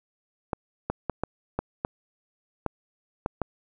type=clicks; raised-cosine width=1 ms; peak=-12 dBFS; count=9; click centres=0.532 / 0.9 / 1.097 / 1.236 / 1.59 / 1.849 / 2.663 / 3.261 / 3.417 s; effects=none